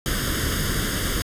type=noise with comb filter; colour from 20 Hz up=pink; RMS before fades=-24 dBFS; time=0.06-1.22 s; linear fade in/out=0 ms; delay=0.6 ms; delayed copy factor=+0.8; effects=resampled to 32000 Hz